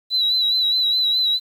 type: tone with vibrato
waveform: sine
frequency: 3951 Hz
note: B7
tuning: in tune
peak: -15 dBFS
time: 0.1-1.4 s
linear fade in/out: 50 ms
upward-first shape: sine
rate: 4.8 Hz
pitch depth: 49 cents each way
effects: tanh soft clip ceiling -11 dBFS + 8-bit